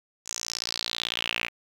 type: tone with band-pass filter sweep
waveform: sawtooth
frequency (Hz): 58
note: A#1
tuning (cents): -8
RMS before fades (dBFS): -32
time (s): 0.25-1.5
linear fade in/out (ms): 50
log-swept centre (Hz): 6900 to 2400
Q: 5.1
effects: 8-bit